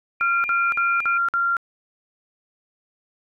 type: tone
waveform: sine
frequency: 2400 Hz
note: D7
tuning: 37 cents sharp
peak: -25 dBFS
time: 0.2-1.18 s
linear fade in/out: 10 ms
type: tone bursts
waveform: sine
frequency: 1383 Hz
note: F6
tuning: 17 cents flat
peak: -18 dBFS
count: 5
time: 0.21-1.568 s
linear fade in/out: 0 ms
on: 230 ms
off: 52 ms
effects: none